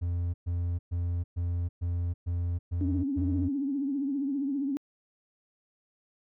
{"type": "tone bursts", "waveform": "triangle", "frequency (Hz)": 87, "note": "F2", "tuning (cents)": -6, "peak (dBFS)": -25, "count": 8, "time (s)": [0.01, 3.49], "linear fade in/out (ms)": 20, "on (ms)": 330, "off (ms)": 120}
{"type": "tone with vibrato", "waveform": "sine", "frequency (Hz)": 277.6, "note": "C#4", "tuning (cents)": 3, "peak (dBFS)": -27, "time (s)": [2.81, 4.77], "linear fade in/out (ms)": 0, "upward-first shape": "triangle", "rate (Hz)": 15, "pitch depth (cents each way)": 110}
{"effects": ["tanh soft clip ceiling -17 dBFS"]}